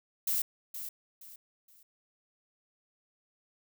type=noise with echo; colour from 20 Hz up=violet; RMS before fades=-30 dBFS; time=0.27-0.42 s; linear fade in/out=5 ms; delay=470 ms; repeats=3; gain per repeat=-10 dB; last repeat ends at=1.83 s; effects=none